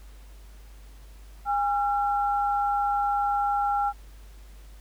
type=tone pair together; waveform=sine; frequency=813 / 1361.3 Hz; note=G#5 / F6; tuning=-37 / -45 cents; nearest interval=major sixth; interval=892 cents; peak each=-23 / -29 dBFS; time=1.45-3.93 s; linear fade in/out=50 ms; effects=added 50 Hz sine -44 dBFS peak until 4.8 s + pink hiss -57 dBFS RMS until 4.8 s